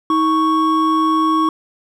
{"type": "tone pair together", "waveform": "triangle", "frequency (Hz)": [318, 1108.7], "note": ["D#4", "C#6"], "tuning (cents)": [38, 0], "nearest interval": "octave + minor seventh", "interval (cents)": 2162, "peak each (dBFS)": [-14, -13], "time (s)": [0.1, 1.49], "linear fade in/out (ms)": 2, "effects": []}